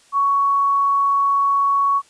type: tone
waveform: sine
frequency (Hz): 1116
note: C#6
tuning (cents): +11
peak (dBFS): -14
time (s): 0.12-2.02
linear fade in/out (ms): 50
effects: white hiss -53 dBFS RMS until 2.09 s + resampled to 22050 Hz